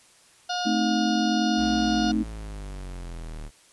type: harmonic tone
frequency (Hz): 717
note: F5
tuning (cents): +45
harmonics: 1 / 2 / 4 / 5 / 6 / 7 / 8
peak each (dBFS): -28 / -33 / -36 / -37 / -36 / -38 / -39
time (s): 0.49-2.12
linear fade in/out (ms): 10
type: chord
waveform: sine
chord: A diminished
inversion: none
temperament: equal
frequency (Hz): 220 / 261.6 / 311.1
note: A3 / C4 / Eb4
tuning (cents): 0 / 0 / 0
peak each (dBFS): -24 / -30 / -26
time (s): 0.65-2.24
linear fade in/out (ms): 20
type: linear sweep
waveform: 45% pulse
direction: down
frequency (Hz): 65.41 to 36.8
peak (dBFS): -34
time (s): 1.56-3.51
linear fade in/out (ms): 50
effects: white hiss -56 dBFS RMS until 3.72 s + resampled to 24000 Hz